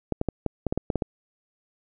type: clicks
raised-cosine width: 2 ms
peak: -11 dBFS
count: 10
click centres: 0.123 / 0.214 / 0.287 / 0.463 / 0.667 / 0.725 / 0.776 / 0.902 / 0.957 / 1.022 s
effects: none